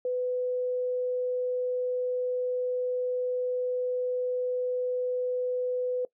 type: tone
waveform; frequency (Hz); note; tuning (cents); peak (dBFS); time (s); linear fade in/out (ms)
sine; 500; B4; +21; -26; 0.05-6.05; 2
effects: noise-tail reverb RT60 0.1 s tail -21 dB re dry